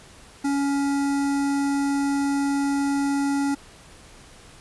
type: tone with notch filter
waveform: square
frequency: 280 Hz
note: C#4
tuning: 18 cents sharp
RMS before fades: -23 dBFS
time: 0.44-3.55 s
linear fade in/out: 10 ms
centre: 3100 Hz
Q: 0.99
effects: pink hiss -48 dBFS RMS until 4.6 s + resampled to 24000 Hz